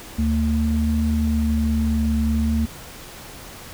sine tone pair together, 74.8 / 224.9 Hz, D2 / A3, +32 / +38 cents, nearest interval octave + perfect fifth, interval 1906 cents, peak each -20 dBFS, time 0.18-2.66 s, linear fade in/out 10 ms, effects pink hiss -39 dBFS RMS until 3.73 s

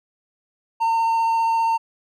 triangle tone with vibrato, 910 Hz, A#5, 42 cents flat, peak -15 dBFS, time 0.8-1.78 s, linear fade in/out 20 ms, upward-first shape sine, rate 15 Hz, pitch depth 9 cents each way, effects none

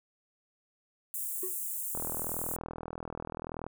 white high-pass noise, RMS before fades -36 dBFS, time 1.14-2.56 s, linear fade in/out 0 ms, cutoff 7500 Hz, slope 48 dB/octave
triangle tone with exponential decay, 370 Hz, F#4, in tune, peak -30 dBFS, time 1.43-1.57 s, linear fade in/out 5 ms, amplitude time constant 29 ms
click train, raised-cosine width 1 ms, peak -24 dBFS, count 71, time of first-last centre 1.95-3.666 s, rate 40.8 Hz
effects none

